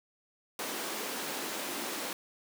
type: high-pass noise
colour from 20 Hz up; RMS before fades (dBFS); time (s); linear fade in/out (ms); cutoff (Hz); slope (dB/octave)
pink; -37; 0.59-2.13; 2; 240; 24
effects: none